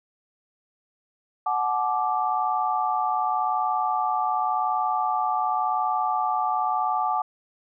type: chord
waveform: sine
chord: D major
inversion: first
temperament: equal with one note detuned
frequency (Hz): 740 / 860.9 / 1174.7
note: F#5 / A5 / D6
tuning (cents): 0 / -38 / 0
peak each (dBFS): -26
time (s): 1.46-7.22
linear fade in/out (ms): 5
effects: none